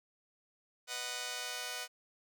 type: chord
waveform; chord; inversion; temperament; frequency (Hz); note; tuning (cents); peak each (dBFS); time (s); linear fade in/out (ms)
5% pulse; B major; none; just; 493.9 / 617.4 / 740.8; B4 / D#5 / F#5; 0 / -14 / +2; -33 / -33 / -31; 0.87-1.88; 50
effects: none